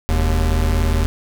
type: tone pair together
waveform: square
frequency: 42.01 / 79.3 Hz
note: E1 / D#2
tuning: +34 / +33 cents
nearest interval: major seventh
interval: 1099 cents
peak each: -18 / -18 dBFS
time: 0.09-1.06 s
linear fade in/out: 0 ms
effects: none